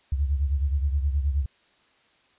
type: beating tone pair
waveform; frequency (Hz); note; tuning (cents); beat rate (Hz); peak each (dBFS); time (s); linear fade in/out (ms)
sine; 69.3 / 78.8; C#2 / D#2; 0 / +23; 9.5; -22 / -29; 0.12-1.46; 5
effects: white hiss -62 dBFS RMS until 2.38 s + resampled to 8000 Hz